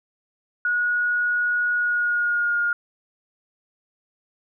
sine tone with pitch glide, 1453 to 1421.5 Hz, F#6 to F6, -32 to +30 cents, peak -19 dBFS, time 0.65-2.73 s, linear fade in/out 2 ms, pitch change -38 cents, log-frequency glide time 1.74-2.59 s, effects none

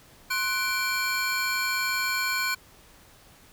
square tone cluster, 1058 / 1488 / 2337 / 4269 Hz, C6 / F#6 / D7 / C8, +19 / +9 / -9 / +34 cents, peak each -33 / -30 / -30 / -34 dBFS, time 0.3-2.55 s, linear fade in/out 10 ms, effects pink hiss -54 dBFS RMS until 3.52 s

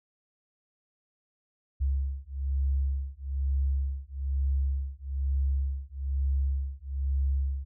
sine beating tone pair, 67.7 / 68.8 Hz, C#2 / C#2, -40 / -12 cents, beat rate 1.1 Hz, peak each -29 dBFS, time 1.8-7.65 s, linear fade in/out 20 ms, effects none

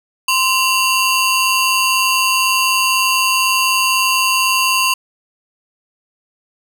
sawtooth ring-modulated tone, 1882 Hz, A#6, 16 cents sharp, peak -6 dBFS, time 0.28-4.94 s, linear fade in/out 5 ms, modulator 843 Hz, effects none

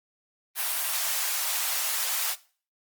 white high-pass noise, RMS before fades -28 dBFS, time 0.55-2.36 s, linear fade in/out 50 ms, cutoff 650 Hz, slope 24 dB/octave, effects noise-tail reverb RT60 0.4 s tail -18 dB re dry + Opus 32 kbps

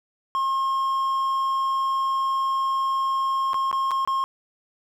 triangle tone with dropouts, 1073 Hz, C6, 43 cents sharp, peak -19 dBFS, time 0.35-4.24 s, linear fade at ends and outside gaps 0 ms, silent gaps 3.533-3.543 / 3.714-3.728 / 3.909-3.915 / 4.05-4.075 s, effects none

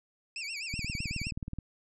25% pulse tone with vibrato, 2489 Hz, D#7, in tune, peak -32 dBFS, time 0.36-1.31 s, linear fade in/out 2 ms, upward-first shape sine, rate 7.9 Hz, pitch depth 180 cents each way
click train, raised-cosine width 5 ms, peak -24 dBFS, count 17, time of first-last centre 0.74-1.587 s, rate 18.9 Hz
effects resampled to 24000 Hz

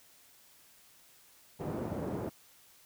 pink band-pass noise, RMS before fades -37 dBFS, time 1.59-2.3 s, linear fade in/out 20 ms, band 140 to 600 Hz, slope 12 dB/octave, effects white hiss -61 dBFS RMS until 2.85 s

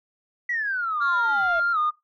sine exponential sweep, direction down, 1975.5 to 646 Hz, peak -23 dBFS, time 0.49-1.6 s, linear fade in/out 5 ms
sine tone with pitch glide, 1396.9 to 1223.1 Hz, F6 to D#6, 0 to -30 cents, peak -19 dBFS, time 1-1.91 s, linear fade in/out 20 ms, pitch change -230 cents, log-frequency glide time 1.72-1.78 s
effects noise-tail reverb RT60 0.2 s tail -19 dB re dry + tanh soft clip ceiling -16 dBFS

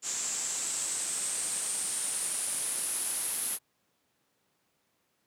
white noise with low-pass filter sweep, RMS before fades -33 dBFS, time 0.02-3.59 s, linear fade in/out 50 ms, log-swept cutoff 7200 to 11000 Hz, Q 6.8, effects pink hiss -74 dBFS RMS until 5.26 s + high-pass 150 Hz 12 dB/octave

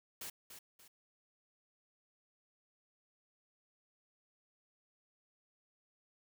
white noise with echo, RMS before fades -45 dBFS, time 0.21-0.3 s, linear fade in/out 5 ms, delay 290 ms, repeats 2, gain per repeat -8 dB, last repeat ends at 0.88 s, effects none

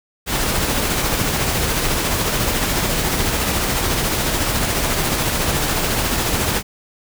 pink noise with tremolo, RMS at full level -18 dBFS, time 0.26-6.63 s, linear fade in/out 50 ms, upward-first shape sine, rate 14 Hz, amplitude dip 30%, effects none

